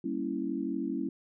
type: chord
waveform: sine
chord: G diminished seventh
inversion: none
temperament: equal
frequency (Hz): 196 / 233.1 / 277.2 / 329.6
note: G3 / Bb3 / Db4 / Fb4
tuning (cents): 0 / 0 / 0 / 0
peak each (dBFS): -38 / -37 / -34 / -35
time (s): 0.04-1.09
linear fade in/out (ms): 5
effects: none